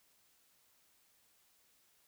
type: silence
effects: white hiss -71 dBFS RMS until 2.07 s